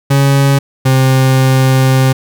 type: tone pair in turn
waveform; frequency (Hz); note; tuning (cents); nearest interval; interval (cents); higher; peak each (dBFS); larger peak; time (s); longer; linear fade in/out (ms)
40% pulse; 138.59 / 131.74; C#3 / C3; 0 / +12; minor second; 88; first; -6; neither; 0.1-0.59 / 0.85-2.13; second; 10
effects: none